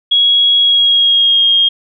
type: tone with pitch glide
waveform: sine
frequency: 3322 to 3241 Hz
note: G#7 to G#7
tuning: 0 to -43 cents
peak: -7 dBFS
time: 0.11-1.69 s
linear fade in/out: 10 ms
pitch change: -43 cents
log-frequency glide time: 0.58-1.46 s
effects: none